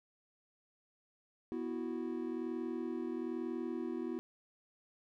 triangle chord, B suspended fourth, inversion none, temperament just, 246.9 / 329.3 / 370.4 Hz, B3 / E4 / F#4, 0 / -2 / +2 cents, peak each -39 / -38 / -40 dBFS, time 1.52-4.19 s, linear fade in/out 0 ms, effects none

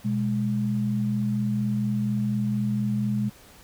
sine tone pair together, 123.47 / 207.7 Hz, B2 / G#3, 0 / 0 cents, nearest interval major sixth, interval 900 cents, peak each -27 / -24 dBFS, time 0.04-3.3 s, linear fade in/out 20 ms, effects pink hiss -51 dBFS RMS until 3.63 s

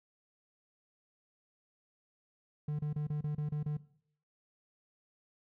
triangle tone bursts, 149.2 Hz, D3, 28 cents sharp, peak -30 dBFS, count 8, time 2.68-3.77 s, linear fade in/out 5 ms, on 110 ms, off 30 ms, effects noise-tail reverb RT60 0.6 s tail -17 dB re dry

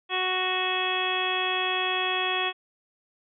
harmonic tone with a mistuned harmonic, 370 Hz, F#4, in tune, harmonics 1 / 2 / 3 / 4 / 5 / 6 / 7 / 8 / 9, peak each -33 / -32 / -32 / -39 / -33 / -40 / -30 / -42 / -30 dBFS, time 0.09-2.53 s, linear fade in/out 50 ms, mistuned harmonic 6, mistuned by -20 cents, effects none

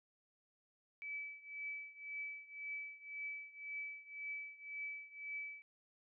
sine tone with tremolo, 2300 Hz, D7, 37 cents flat, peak -40 dBFS, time 1.02-5.62 s, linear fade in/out 0 ms, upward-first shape triangle, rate 1.9 Hz, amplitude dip 90%, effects none

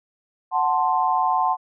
sine chord, F# diminished, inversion none, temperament equal, 740 / 880 / 1046.5 Hz, F#5 / A5 / C6, 0 / 0 / 0 cents, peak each -22 dBFS, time 0.51-1.57 s, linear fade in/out 50 ms, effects none

